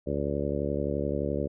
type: harmonic tone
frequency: 71.6 Hz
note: D2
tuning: 43 cents flat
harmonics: 1 / 2 / 3 / 4 / 5 / 6 / 7 / 8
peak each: -35 / -35 / -35 / -35 / -35 / -35 / -35 / -35 dBFS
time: 0.06-1.48 s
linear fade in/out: 20 ms
effects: none